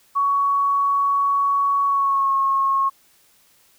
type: tone with pitch glide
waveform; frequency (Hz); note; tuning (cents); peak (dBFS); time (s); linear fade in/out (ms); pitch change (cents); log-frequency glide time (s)
sine; 1120 to 1088.7; C#6 to C#6; +18 to -32; -16; 0.15-2.9; 20; -50; 1.86-2.33
effects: white hiss -57 dBFS RMS until 3.78 s